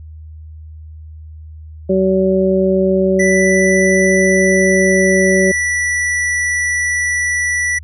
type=harmonic tone; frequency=189.5 Hz; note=F#3; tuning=42 cents sharp; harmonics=1 / 2 / 3; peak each=-15 / -14 / -16 dBFS; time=1.89-5.52 s; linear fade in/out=10 ms
type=tone with pitch glide; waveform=square; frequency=1975.5 to 1959.6 Hz; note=B6 to B6; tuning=0 to -14 cents; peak=-15 dBFS; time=3.19-7.79 s; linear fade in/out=10 ms; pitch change=-14 cents; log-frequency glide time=4.16-5.72 s
effects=added 78 Hz sine -31 dBFS peak until 7.83 s + resampled to 24000 Hz